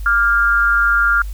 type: tone with amplitude modulation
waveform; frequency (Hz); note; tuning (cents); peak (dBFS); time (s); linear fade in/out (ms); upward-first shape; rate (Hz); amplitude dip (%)
sine; 1396.9; F6; 0; -8; 0.06-1.22; 2; sine; 220; 70
effects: added 50 Hz sine -23 dBFS peak until 1.33 s + white hiss -46 dBFS RMS until 1.33 s

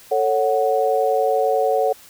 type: chord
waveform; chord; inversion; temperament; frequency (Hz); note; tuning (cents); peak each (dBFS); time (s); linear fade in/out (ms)
sine; F# minor; first; just; 444 / 555 / 740; A4 / C#5 / F#5; +16 / +2 / 0; -20; 0.11-1.93; 10
effects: white hiss -46 dBFS RMS until 2.09 s

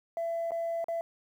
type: tone with dropouts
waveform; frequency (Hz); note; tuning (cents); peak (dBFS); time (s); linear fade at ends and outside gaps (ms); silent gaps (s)
sine; 670; E5; +28; -28; 0.17-1.01; 1; 0.508-0.518 / 0.843-0.884
effects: tanh soft clip ceiling -27 dBFS + 10-bit

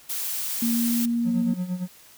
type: noise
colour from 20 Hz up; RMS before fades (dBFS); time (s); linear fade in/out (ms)
blue; -29; 0.09-1.06; 10
type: tone with pitch glide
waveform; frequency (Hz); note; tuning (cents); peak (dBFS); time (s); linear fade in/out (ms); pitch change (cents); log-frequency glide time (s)
sine; 232.9 to 235.2; A#3 to A#3; -1 to +16; -21; 0.62-1.54; 5; +17; 0.75-0.84
type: tone with tremolo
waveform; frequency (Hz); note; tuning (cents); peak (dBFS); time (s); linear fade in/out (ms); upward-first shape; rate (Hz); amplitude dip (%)
triangle; 181.1; F#3; -37; -21; 1.24-1.88; 50; sine; 8.7; 75
effects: white hiss -51 dBFS RMS until 2.17 s

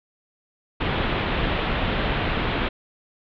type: low-pass noise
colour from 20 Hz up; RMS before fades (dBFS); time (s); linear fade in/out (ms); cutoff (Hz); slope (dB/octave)
pink; -24; 0.8-2.69; 10; 3600; 48
effects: none

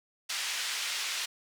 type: band-pass noise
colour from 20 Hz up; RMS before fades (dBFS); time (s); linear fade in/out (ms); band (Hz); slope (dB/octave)
pink; -34; 0.29-1.26; 10; 2100 to 6800; 12
effects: none

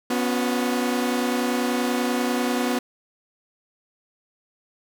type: chord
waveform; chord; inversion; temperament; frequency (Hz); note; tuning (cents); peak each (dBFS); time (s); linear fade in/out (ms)
sawtooth; B suspended second; none; equal with one note detuned; 246.9 / 277.2 / 360.5; B3 / C#4 / F#4; 0 / 0 / -45; -19 / -25 / -25; 0.1-2.79; 5
effects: none

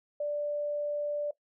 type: tone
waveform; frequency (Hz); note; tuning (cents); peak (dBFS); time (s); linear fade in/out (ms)
sine; 587.3; D5; 0; -29; 0.2-1.31; 5
effects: noise-tail reverb RT60 0.1 s tail -18 dB re dry

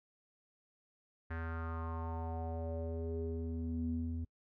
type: tone with low-pass filter sweep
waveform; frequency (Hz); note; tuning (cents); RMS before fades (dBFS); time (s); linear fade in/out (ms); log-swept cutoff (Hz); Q
square; 82.1; E2; -6; -39; 1.3-4.25; 10; 1700 to 190; 4.6
effects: noise-tail reverb RT60 0.1 s tail -26 dB re dry

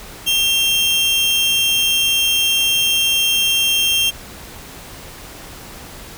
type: tone pair together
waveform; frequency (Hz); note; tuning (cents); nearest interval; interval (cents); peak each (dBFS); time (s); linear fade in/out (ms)
40% pulse; 2727 / 3191; F7 / G7; -42 / +30; minor third; 272; -20 / -14; 0.26-4.11; 20
effects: pink hiss -36 dBFS RMS until 6.17 s

